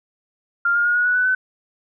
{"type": "tone with pitch steps", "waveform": "sine", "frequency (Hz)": [1396.9, 1415.6, 1434.5, 1453.7, 1473.1, 1492.8, 1512.8], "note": ["F6", "F6", "F6", "F#6", "F#6", "F#6", "F#6"], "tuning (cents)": [0, 23, 46, -31, -8, 15, 38], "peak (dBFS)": -15, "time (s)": [0.65, 1.35], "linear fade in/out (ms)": 5, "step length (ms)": 100, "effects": []}